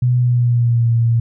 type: tone with pitch glide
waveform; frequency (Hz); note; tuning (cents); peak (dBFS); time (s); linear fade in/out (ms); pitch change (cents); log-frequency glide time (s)
sine; 123.9 to 116.27; B2 to A#2; +6 to -4; -11; 0.02-1.2; 5; -110; 0.17-0.91
effects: none